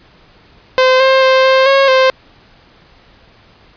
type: tone with pitch steps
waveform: sawtooth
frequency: 516 / 529 / 524 / 527 / 546 / 523 Hz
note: C5 / C5 / C5 / C5 / C#5 / C5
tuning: -24 / +19 / +2 / +12 / -26 / -1 cents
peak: -3 dBFS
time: 0.78-2.1 s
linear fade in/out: 0 ms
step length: 220 ms
effects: pink hiss -46 dBFS RMS until 3.76 s + resampled to 11025 Hz